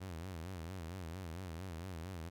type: tone with vibrato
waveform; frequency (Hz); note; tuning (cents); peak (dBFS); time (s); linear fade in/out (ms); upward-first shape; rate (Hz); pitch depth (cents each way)
sawtooth; 87.5; F2; +4; -39; 0-2.3; 20; sine; 4.4; 160
effects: none